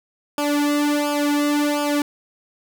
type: tone with flanger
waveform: sawtooth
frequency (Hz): 292.3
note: D4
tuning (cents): -8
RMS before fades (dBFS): -20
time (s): 0.38-2.02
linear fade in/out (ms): 2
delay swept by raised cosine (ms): 0.5 to 2.2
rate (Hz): 1.4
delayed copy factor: -1
effects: none